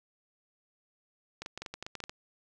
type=clicks; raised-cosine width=0.2 ms; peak=-22 dBFS; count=12; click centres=1.42 / 1.461 / 1.576 / 1.62 / 1.662 / 1.74 / 1.826 / 1.865 / 1.953 / 2.003 / 2.039 / 2.095 s; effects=none